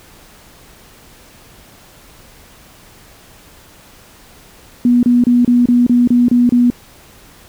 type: tone bursts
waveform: sine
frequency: 243.1 Hz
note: B3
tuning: 27 cents flat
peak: -7 dBFS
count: 9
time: 4.85-6.702 s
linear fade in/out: 2 ms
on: 180 ms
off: 29 ms
effects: pink hiss -43 dBFS RMS until 7.48 s